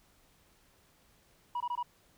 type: tone bursts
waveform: sine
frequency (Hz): 969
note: B5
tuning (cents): -33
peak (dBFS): -29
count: 4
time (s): 1.55-1.829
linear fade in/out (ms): 5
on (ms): 54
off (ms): 21
effects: tanh soft clip ceiling -30 dBFS + pink hiss -66 dBFS RMS until 2.17 s